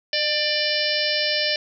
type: harmonic tone with a mistuned harmonic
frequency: 593 Hz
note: D5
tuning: 17 cents sharp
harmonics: 1 / 3 / 4 / 5 / 6 / 7 / 8 / 9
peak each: -27 / -28 / -29 / -27 / -33 / -29 / -28 / -27 dBFS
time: 0.13-1.56 s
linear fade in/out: 2 ms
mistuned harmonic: 1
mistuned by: +26 cents
effects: none